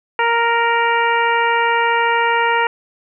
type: harmonic tone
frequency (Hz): 466.2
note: A#4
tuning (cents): 0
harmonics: 1 / 2 / 3 / 4 / 5 / 6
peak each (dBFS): -21 / -16 / -21 / -21 / -24 / -27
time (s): 0.19-2.67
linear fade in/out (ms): 2
effects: none